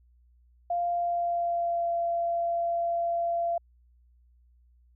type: tone with pitch glide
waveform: sine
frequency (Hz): 696 to 683.6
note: F5 to F5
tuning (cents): -6 to -37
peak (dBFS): -25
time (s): 0.7-3.58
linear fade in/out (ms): 5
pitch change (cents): -31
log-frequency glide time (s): 0.9-1.93
effects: added 60 Hz sine -58 dBFS peak until 4.95 s